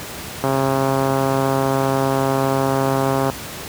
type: click train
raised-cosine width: 1 ms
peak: -5 dBFS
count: 387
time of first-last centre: 0.44-3.299 s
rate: 135 Hz
effects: pink hiss -31 dBFS RMS until 3.68 s + high-pass 80 Hz 12 dB/octave